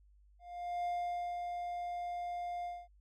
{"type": "tone with ADSR envelope", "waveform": "triangle", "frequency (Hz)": 704, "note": "F5", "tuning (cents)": 14, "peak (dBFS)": -31, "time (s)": [0.39, 2.88], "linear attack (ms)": 460, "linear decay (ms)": 510, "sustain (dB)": -4, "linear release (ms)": 230, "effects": ["added 50 Hz sine -61 dBFS peak until 3 s"]}